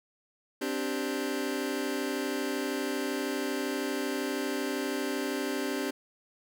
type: chord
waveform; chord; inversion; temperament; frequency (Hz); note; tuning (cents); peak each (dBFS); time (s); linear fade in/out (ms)
sawtooth; C suspended second; none; just; 261.6 / 294.3 / 392.4; C4 / D4 / G4; 0 / +4 / +2; -30; 0.61-5.91; 10
effects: none